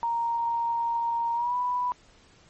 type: tone with pitch glide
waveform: sine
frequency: 932.3 to 987.2 Hz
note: A#5 to B5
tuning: 0 to -1 cents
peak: -24 dBFS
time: 0.03-1.92 s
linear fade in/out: 0 ms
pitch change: +99 cents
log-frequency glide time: 1.34-1.55 s
effects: pink hiss -57 dBFS RMS until 2.49 s + MP3 32 kbps